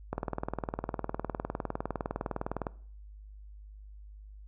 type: click train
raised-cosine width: 1 ms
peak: -18 dBFS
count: 51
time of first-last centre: 0.13-2.668 s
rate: 19.7 Hz
effects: noise-tail reverb RT60 0.5 s tail -20 dB re dry + added 51 Hz sine -46 dBFS peak until 4.47 s